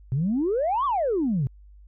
sine exponential two-way sweep, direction up then down, 122.3 to 1174.7 to 122.3 Hz, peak -20 dBFS, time 0.12-1.47 s, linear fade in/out 0 ms, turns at 0.85 s, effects tanh soft clip ceiling -17 dBFS + added 50 Hz sine -46 dBFS peak until 1.87 s

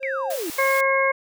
triangle tone, 536 Hz, C5, 42 cents sharp, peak -24 dBFS, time 0-0.39 s, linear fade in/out 50 ms
sine exponential sweep, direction down, 2398 to 297.5 Hz, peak -26 dBFS, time 0.03-0.5 s, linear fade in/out 0 ms
white high-pass noise, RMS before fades -34 dBFS, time 0.3-0.81 s, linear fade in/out 5 ms, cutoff 380 Hz, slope 96 dB/octave
harmonic tone, 540 Hz, C#5, 45 cents flat, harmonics 1 / 2 / 3 / 4, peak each -21 / -23 / -26 / -22 dBFS, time 0.58-1.12 s, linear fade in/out 10 ms
effects none

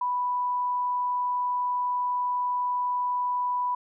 sine tone, 988 Hz, B5, in tune, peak -24 dBFS, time 0.01-3.75 s, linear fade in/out 5 ms, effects none

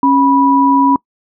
sine tone pair together, 274.6 / 980.3 Hz, C#4 / B5, -16 / -13 cents, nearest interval octave + minor seventh, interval 2203 cents, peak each -10 dBFS, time 0.03-0.96 s, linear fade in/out 2 ms, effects noise-tail reverb RT60 0.1 s tail -25 dB re dry

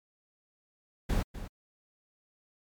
brown noise with echo, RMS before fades -28 dBFS, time 1.09-1.23 s, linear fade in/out 10 ms, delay 250 ms, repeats 1, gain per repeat -12 dB, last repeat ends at 1.48 s, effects MP3 96 kbps

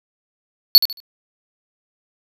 square tone with echo, 4435 Hz, C#8, in tune, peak -3 dBFS, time 0.75-0.78 s, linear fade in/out 0 ms, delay 74 ms, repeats 3, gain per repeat -12 dB, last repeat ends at 1.002 s, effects none

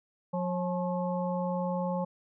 harmonic tone with a mistuned harmonic, 180 Hz, F#3, 47 cents flat, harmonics 1 / 3 / 5 / 6, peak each -31 / -33 / -36 / -42 dBFS, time 0.33-2.05 s, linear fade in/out 10 ms, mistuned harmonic 5, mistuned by -77 cents, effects none

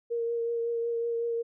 sine tone with vibrato, 466.2 Hz, A#4, in tune, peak -27 dBFS, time 0.1-1.43 s, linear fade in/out 20 ms, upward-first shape triangle, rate 5.4 Hz, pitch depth 19 cents each way, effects none

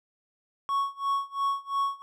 triangle tone with tremolo, 1108.7 Hz, C#6, in tune, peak -21 dBFS, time 0.69-2.02 s, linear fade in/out 0 ms, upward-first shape sine, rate 2.9 Hz, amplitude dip 95%, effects none

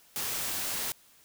white noise, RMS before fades -33 dBFS, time 0.16-0.92 s, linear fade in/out 0 ms, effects white hiss -60 dBFS RMS until 1.24 s

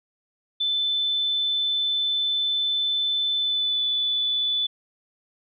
sine tone with pitch glide, 3520 to 3478 Hz, A7 to A7, 0 to -21 cents, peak -21 dBFS, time 0.6-4.67 s, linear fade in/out 10 ms, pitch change -21 cents, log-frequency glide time 3.37-3.84 s, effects none

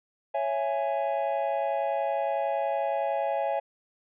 triangle chord, C# minor, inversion none, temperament just, 554.4 / 665.2 / 831.5 Hz, C#5 / E5 / G#5, 0 / +16 / +2 cents, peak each -28 dBFS, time 0.34-3.6 s, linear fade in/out 10 ms, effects resampled to 8000 Hz

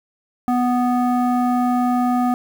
square tone with low-pass filter, 246.9 Hz, B3, in tune, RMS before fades -18 dBFS, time 0.48-2.34 s, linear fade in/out 0 ms, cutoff 990 Hz, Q 4.6, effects 7-bit

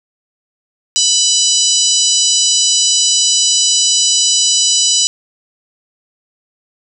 harmonic tone with a mistuned harmonic, 993 Hz, B5, 9 cents sharp, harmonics 3 / 4 / 5 / 6 / 7 / 8, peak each -17 / -17 / -17 / -17 / -17 / -17 dBFS, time 0.96-5.07 s, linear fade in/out 0 ms, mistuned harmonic 6, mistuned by -26 cents, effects none

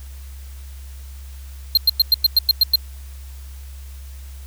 square tone bursts, 4186 Hz, C8, in tune, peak -10 dBFS, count 9, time 1.75-2.757 s, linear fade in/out 2 ms, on 23 ms, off 100 ms, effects added 67 Hz sine -33 dBFS peak until 4.46 s + white hiss -48 dBFS RMS until 4.46 s

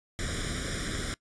pink noise with comb filter, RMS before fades -33 dBFS, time 0.19-1.14 s, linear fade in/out 0 ms, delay 0.56 ms, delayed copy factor +1, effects noise-tail reverb RT60 0.1 s tail -21 dB re dry + resampled to 22050 Hz

